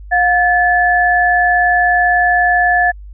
sine tone pair together, 714 / 1731.9 Hz, F5 / A6, +38 / -28 cents, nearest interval octave + minor third, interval 1534 cents, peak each -12 dBFS, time 0.11-2.92 s, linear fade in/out 20 ms, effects added 50 Hz sine -30 dBFS peak until 3.13 s

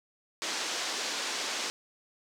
white band-pass noise, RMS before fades -34 dBFS, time 0.42-1.7 s, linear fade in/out 0 ms, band 250 to 6500 Hz, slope 24 dB/octave, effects none

